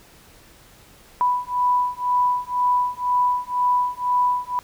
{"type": "beating tone pair", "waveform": "sine", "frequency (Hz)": [987.8, 989.8], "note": ["B5", "B5"], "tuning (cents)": [0, 4], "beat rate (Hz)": 2, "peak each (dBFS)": -21, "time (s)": [1.21, 4.59], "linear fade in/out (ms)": 0, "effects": ["pink hiss -50 dBFS RMS until 4.63 s"]}